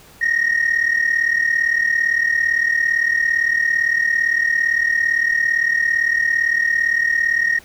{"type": "tone pair together", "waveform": "sine", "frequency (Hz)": [1848, 1885.7], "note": ["A#6", "A#6"], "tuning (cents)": [-16, 19], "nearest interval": "unison", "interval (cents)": 35, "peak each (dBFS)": -16, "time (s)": [0.21, 7.59], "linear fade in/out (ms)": 10, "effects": ["tanh soft clip ceiling -11 dBFS", "pink hiss -46 dBFS RMS until 7.64 s"]}